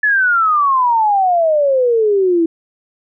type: exponential sweep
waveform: sine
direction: down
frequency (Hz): 1738 to 323.7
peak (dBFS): -10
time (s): 0.03-2.46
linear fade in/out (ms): 5
effects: none